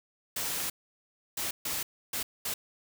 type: noise bursts at uneven times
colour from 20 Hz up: white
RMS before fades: -33 dBFS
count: 5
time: 0.36-0.7 / 1.37-1.51 / 1.65-1.83 / 2.13-2.23 / 2.45-2.54 s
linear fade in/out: 5 ms
effects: none